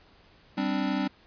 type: chord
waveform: square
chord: G suspended fourth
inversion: none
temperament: equal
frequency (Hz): 196 / 261.6 / 293.7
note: G3 / C4 / D4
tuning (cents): 0 / 0 / 0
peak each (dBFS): -31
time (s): 0.57-1.08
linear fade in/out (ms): 10
effects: pink hiss -58 dBFS RMS until 1.26 s + resampled to 11025 Hz